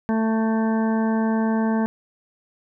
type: harmonic tone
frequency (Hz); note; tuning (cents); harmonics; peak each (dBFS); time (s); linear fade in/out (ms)
222; A3; +16; 1 / 2 / 3 / 4 / 5 / 7 / 8; -19 / -29 / -31 / -30 / -37 / -36 / -41; 0.09-1.86; 0
effects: none